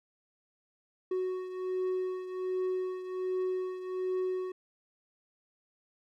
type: beating tone pair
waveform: triangle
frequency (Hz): 370 / 371.3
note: F#4 / F#4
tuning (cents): 0 / +6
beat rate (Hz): 1.3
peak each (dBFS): -30 / -36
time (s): 1.11-4.52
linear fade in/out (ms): 5
effects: none